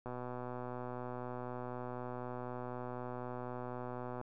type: click train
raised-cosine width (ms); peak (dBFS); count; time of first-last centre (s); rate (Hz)
1; -29; 516; 0.06-4.213; 124
effects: none